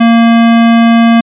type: tone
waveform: square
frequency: 230.9 Hz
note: A#3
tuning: 16 cents flat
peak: -4 dBFS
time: 0-1.21 s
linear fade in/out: 10 ms
effects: resampled to 8000 Hz